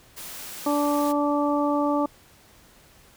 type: high-pass noise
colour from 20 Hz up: white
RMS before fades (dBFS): -38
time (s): 0.16-1.13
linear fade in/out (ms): 20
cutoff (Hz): 140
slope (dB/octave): 96
type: harmonic tone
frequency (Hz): 290.9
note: D4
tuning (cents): -16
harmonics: 1 / 2 / 3 / 4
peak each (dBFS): -23 / -26 / -28 / -29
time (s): 0.66-2.06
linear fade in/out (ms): 5
effects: pink hiss -54 dBFS RMS until 3.16 s